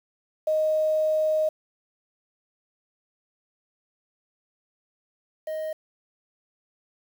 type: tone pair in turn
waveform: sine / triangle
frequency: 622.3 / 624.9 Hz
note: D#5 / D#5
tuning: 0 / +7 cents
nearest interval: unison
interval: 7 cents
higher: second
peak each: -20 / -26 dBFS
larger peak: first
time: 0.47-1.49 / 5.47-5.73 s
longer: first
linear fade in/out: 5 ms
effects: 8-bit